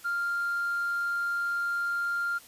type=tone with tanh clipping; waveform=triangle; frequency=1396 Hz; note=F6; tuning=1 cent flat; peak=-27 dBFS; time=0.04-2.39 s; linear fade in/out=20 ms; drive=5 dB; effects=white hiss -52 dBFS RMS until 2.47 s + resampled to 32000 Hz